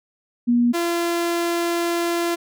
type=tone pair in turn; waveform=sine / sawtooth; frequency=240 / 341.9 Hz; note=B3 / F4; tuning=-49 / -37 cents; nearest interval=tritone; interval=612 cents; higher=second; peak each=-14 / -16 dBFS; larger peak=first; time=0.47-0.73 / 0.73-2.36 s; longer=second; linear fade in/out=20 ms; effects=none